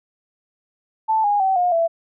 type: tone with pitch steps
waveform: sine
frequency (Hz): 880 / 821.1 / 766.1 / 714.8 / 666.9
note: A5 / G#5 / G5 / F5 / E5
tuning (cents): 0 / -20 / -40 / +40 / +20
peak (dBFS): -15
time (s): 1.08-1.88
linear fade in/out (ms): 20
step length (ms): 160
effects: none